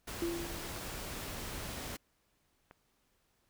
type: noise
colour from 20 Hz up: pink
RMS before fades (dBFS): -42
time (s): 0.07-1.97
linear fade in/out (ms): 10
type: tone with exponential decay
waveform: sine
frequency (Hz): 340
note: F4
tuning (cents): -46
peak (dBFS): -30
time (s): 0.22-0.96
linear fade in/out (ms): 2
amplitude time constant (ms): 160
type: click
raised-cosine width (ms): 0.5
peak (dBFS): -37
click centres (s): 2.711
effects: pink hiss -75 dBFS RMS until 3.49 s